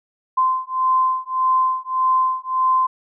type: beating tone pair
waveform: sine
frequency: 1035 / 1036.7 Hz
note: C6 / C6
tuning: -19 / -16 cents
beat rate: 1.7 Hz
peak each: -19 dBFS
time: 0.37-2.87 s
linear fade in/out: 10 ms
effects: none